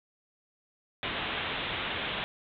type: low-pass noise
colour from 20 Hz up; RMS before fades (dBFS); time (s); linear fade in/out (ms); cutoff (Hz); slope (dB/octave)
white; -34; 1.03-2.24; 0; 3700; 96
effects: none